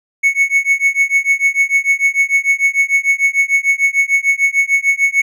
triangle tone with tremolo, 2211 Hz, C#7, 5 cents flat, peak -5 dBFS, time 0.23-5.22 s, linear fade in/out 10 ms, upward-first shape triangle, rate 6.7 Hz, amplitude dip 100%, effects none

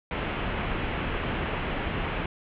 pink low-pass noise, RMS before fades -30 dBFS, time 0.11-2.26 s, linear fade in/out 2 ms, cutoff 3100 Hz, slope 48 dB/octave, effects none

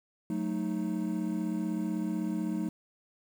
triangle chord, D# diminished, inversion first, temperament equal with one note detuned, 184.04 / 220 / 311.1 Hz, F#3 / A3 / D#4, -9 / 0 / 0 cents, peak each -32 dBFS, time 0.3-2.69 s, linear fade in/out 2 ms, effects 9-bit

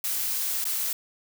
blue noise with dropouts, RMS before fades -28 dBFS, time 0.04-0.93 s, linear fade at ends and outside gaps 2 ms, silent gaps 0.642-0.652 s, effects none

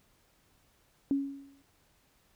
sine tone with exponential decay, 277.2 Hz, C#4, in tune, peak -23 dBFS, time 1.11-1.62 s, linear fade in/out 1 ms, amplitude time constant 110 ms, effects pink hiss -68 dBFS RMS until 2.35 s

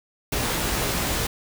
pink noise with comb filter, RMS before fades -25 dBFS, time 0.32-1.27 s, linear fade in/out 5 ms, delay 17 ms, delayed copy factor +0.55, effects none

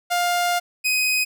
sawtooth tone pair in turn, 704 / 2509 Hz, F5 / D#7, +14 / +14 cents, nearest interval octave + minor seventh, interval 2200 cents, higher second, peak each -15 / -15 dBFS, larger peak neither, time 0.1-0.6 / 0.84-1.25 s, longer first, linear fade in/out 20 ms, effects none

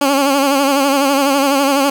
15% pulse tone with vibrato, 277.2 Hz, C#4, in tune, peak -5 dBFS, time 0.01-1.9 s, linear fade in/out 5 ms, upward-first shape sine, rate 12 Hz, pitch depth 62 cents each way, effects none

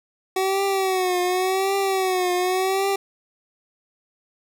25% pulse tone with vibrato, 375.7 Hz, F#4, 26 cents sharp, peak -16 dBFS, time 0.36-2.96 s, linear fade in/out 5 ms, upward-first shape triangle, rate 0.89 Hz, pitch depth 91 cents each way, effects none

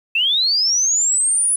sine linear sweep, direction up, 2606 to 10040 Hz, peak -14 dBFS, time 0.15-1.56 s, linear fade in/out 5 ms, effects 8-bit

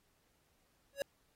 square tone with exponential growth, 558 Hz, C#5, 11 cents sharp, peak -30 dBFS, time 0.93-1.02 s, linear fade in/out 1 ms, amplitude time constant 18 ms, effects pink hiss -75 dBFS RMS until 1.35 s + AAC 48 kbps

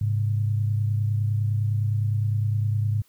sine tone pair together, 104.6 / 134.41 Hz, G#2 / C3, +13 / +47 cents, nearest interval major third, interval 434 cents, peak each -21 / -30 dBFS, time 0.01-3.02 s, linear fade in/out 5 ms, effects white hiss -62 dBFS RMS until 3.08 s

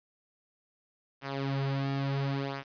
sawtooth tone with flanger, 137.6 Hz, C#3, 12 cents flat, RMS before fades -32 dBFS, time 1.21-2.64 s, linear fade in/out 50 ms, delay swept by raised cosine 0.22 to 5.32 ms, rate 0.71 Hz, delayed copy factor -0.7, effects resampled to 11025 Hz + 9-bit

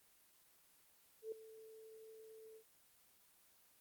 sine tone with ADSR envelope, 441.9 Hz, A4, 7 cents sharp, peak -40 dBFS, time 1.22-2.64 s, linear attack 100 ms, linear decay 3 ms, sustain -15 dB, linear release 82 ms, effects white hiss -70 dBFS RMS until 3.8 s + Opus 24 kbps

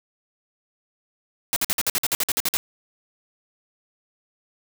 white noise bursts, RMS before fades -22 dBFS, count 13, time 1.53-2.57 s, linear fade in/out 0 ms, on 32 ms, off 52 ms, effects none

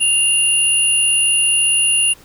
sine tone pair together, 2794 / 9939 Hz, F7 / D#9, 0 / -3 cents, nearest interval octave + minor seventh, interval 2197 cents, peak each -14 / -14 dBFS, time 0-2.14 s, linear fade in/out 20 ms, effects tanh soft clip ceiling -5 dBFS + pink hiss -46 dBFS RMS until 2.24 s

